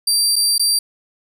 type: tone with dropouts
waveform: 25% pulse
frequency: 4699 Hz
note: D8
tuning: in tune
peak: -9 dBFS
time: 0.07-0.79 s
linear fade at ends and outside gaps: 5 ms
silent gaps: 0.358-0.362 / 0.581-0.595 s
effects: none